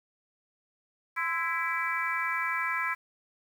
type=harmonic tone with a mistuned harmonic; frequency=330.9 Hz; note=E4; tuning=7 cents sharp; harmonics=3 / 4 / 5 / 6 / 7; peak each=-34 / -34 / -34 / -34 / -34 dBFS; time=1.16-2.95 s; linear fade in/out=20 ms; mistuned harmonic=3; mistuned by=+57 cents; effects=9-bit